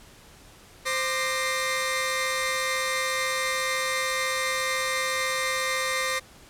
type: tone cluster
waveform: sawtooth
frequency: 522 / 1194 / 1854 / 2092 Hz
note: C5 / D6 / A#6 / C7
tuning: -4 / +28 / -10 / -1 cents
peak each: -27 dBFS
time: 0.85-6.2 s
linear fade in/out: 20 ms
effects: pink hiss -51 dBFS RMS until 6.49 s + low-pass 12000 Hz 12 dB/octave